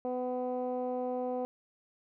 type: tone with low-pass filter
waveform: 15% pulse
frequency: 251 Hz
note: B3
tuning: 28 cents sharp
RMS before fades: -34 dBFS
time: 0.05-1.45 s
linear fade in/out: 0 ms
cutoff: 620 Hz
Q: 2.5
effects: none